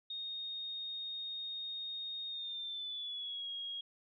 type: tone with pitch glide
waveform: sine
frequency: 3708 to 3284 Hz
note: A#7 to G#7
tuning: -10 to -20 cents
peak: -39 dBFS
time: 0.1-3.81 s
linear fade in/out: 5 ms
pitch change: -210 cents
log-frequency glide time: 2.28-3.5 s
effects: none